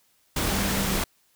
sine tone in noise, 196 Hz, G3, in tune, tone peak -29 dBFS, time 0.52-1 s, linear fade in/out 5 ms, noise pink, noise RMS -26 dBFS, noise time 0.36-1.04 s, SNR -6 dB, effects white hiss -65 dBFS RMS until 1.35 s

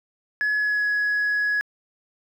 sine tone with pitch glide, 1697 to 1678.5 Hz, G#6 to G#6, +37 to +18 cents, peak -18 dBFS, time 0.41-1.61 s, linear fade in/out 0 ms, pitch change -19 cents, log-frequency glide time 0.57-0.87 s, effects tanh soft clip ceiling -18 dBFS + 9-bit

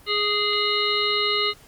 harmonic tone, 415.3 Hz, G#4, in tune, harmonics 1 / 3 / 5 / 7 / 9 / 10, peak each -27 / -27 / -27 / -27 / -27 / -27 dBFS, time 0.06-1.54 s, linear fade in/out 50 ms, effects pink hiss -51 dBFS RMS until 1.67 s + Opus 32 kbps

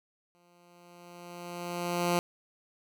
10% pulse tone with exponential growth, 174.61 Hz, F3, in tune, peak -16 dBFS, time 0.35-2.19 s, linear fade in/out 0 ms, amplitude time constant 400 ms, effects none

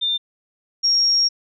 sine tone pair in turn, 3602 / 5577 Hz, A7 / F8, +40 / -3 cents, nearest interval minor sixth, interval 757 cents, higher second, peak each -18 / -14 dBFS, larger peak second, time 0.01-0.18 / 0.83-1.29 s, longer second, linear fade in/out 20 ms, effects none

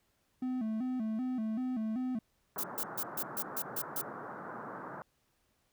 triangle tone with vibrato, 236.3 Hz, A#3, 24 cents sharp, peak -30 dBFS, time 0.42-2.19 s, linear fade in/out 5 ms, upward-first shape square, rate 2.6 Hz, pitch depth 130 cents each way
white band-pass noise, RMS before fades -44 dBFS, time 2.56-5.02 s, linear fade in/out 0 ms, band 120 to 1500 Hz, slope 48 dB/octave
violet noise bursts, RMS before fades -35 dBFS, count 8, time 2.58-4.016 s, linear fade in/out 5 ms, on 57 ms, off 140 ms
effects pink hiss -75 dBFS RMS until 5.72 s

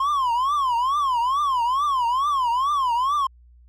triangle tone with vibrato, 1051 Hz, C6, 7 cents sharp, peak -17 dBFS, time 0-3.27 s, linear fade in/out 5 ms, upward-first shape triangle, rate 2.3 Hz, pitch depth 240 cents each way, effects added 60 Hz sine -48 dBFS peak until 3.68 s

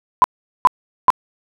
sine tone bursts, 1006 Hz, B5, 32 cents sharp, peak -5 dBFS, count 3, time 0.22-1.103 s, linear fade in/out 0 ms, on 21 ms, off 410 ms, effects none

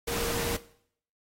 sine tone in noise, 468.7 Hz, A#4, 9 cents sharp, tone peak -32 dBFS, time 0.07-0.57 s, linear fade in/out 10 ms, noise pink, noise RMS -32 dBFS, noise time 0.07-0.57 s, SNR -3 dB, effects noise-tail reverb RT60 0.6 s tail -17 dB re dry + AAC 48 kbps

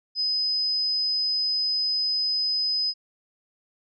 sine tone, 5030 Hz, D#8, 18 cents sharp, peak -22 dBFS, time 0.15-2.94 s, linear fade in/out 50 ms, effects none

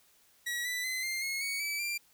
sawtooth tone with pitch steps, 1922 / 1980.6 / 2041 / 2103 / 2167 / 2233 / 2302 / 2372 Hz, B6 / B6 / C7 / C7 / C#7 / C#7 / D7 / D7, -48 / +4 / -44 / +8 / -40 / +12 / -35 / +17 cents, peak -29 dBFS, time 0.46-1.98 s, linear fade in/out 10 ms, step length 190 ms, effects white hiss -65 dBFS RMS until 2.13 s

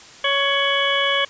harmonic tone with a mistuned harmonic, 558 Hz, C#5, 11 cents sharp, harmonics 1 / 2 / 3 / 4 / 5 / 6, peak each -24 / -24 / -24 / -24 / -24 / -24 dBFS, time 0.24-1.25 s, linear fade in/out 5 ms, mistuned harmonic 5, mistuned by +120 cents, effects white hiss -43 dBFS RMS until 1.29 s + resampled to 16000 Hz

